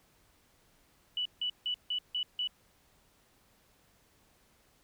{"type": "tone bursts", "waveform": "sine", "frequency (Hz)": 2960, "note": "F#7", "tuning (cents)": 0, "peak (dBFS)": -30, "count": 6, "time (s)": [1.17, 2.474], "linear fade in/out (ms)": 2, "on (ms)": 84, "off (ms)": 160, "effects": ["pink hiss -67 dBFS RMS until 4.83 s"]}